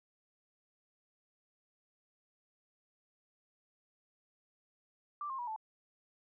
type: tone with pitch steps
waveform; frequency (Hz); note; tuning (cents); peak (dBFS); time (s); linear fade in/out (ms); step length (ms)
sine; 1174.7 / 1064.8 / 965.2 / 875; D6 / C6 / B5 / A5; 0 / +30 / -40 / -10; -37; 5.21-5.562; 2; 88
effects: none